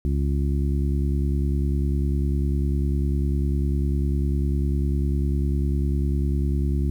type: harmonic tone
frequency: 70 Hz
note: C#2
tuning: 18 cents sharp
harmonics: 1 / 2 / 3 / 4 / 5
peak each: -21 / -27 / -31 / -33 / -35 dBFS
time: 0.05-6.9 s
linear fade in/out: 0 ms
effects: 9-bit